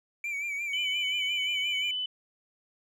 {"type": "tone with vibrato", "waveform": "triangle", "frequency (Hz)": 2314, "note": "D7", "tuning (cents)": -26, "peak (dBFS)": -29, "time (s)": [0.24, 1.91], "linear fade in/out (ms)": 2, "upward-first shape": "sine", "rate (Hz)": 5.7, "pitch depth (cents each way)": 61}
{"type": "tone", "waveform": "sine", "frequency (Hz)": 3004, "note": "F#7", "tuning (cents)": 26, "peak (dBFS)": -29, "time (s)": [0.73, 2.06], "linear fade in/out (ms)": 5}
{"effects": []}